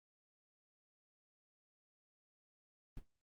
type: noise with exponential decay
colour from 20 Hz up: brown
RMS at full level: -43 dBFS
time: 2.97-3.07 s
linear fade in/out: 2 ms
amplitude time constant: 20 ms
effects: noise-tail reverb RT60 0.2 s tail -26 dB re dry + Opus 32 kbps